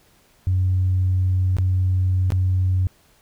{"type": "tone with dropouts", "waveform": "sine", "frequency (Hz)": 92.5, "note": "F#2", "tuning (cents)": 0, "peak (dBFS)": -15, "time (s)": [0.47, 2.87], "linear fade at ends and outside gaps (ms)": 0, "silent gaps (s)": [[1.568, 1.585], [2.304, 2.321]], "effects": ["tanh soft clip ceiling -12 dBFS", "pink hiss -57 dBFS RMS until 3.21 s"]}